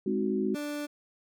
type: chord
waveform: sine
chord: Ab dominant seventh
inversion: none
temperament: equal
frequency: 207.7 / 261.6 / 311.1 / 370 Hz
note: Ab3 / C4 / Eb4 / Gb4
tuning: 0 / 0 / 0 / 0 cents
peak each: -30 / -33 / -35 / -30 dBFS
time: 0.06-0.55 s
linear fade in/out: 5 ms
type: tone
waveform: 30% pulse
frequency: 293.7 Hz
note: D4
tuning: in tune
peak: -30 dBFS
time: 0.54-0.87 s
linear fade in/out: 20 ms
effects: none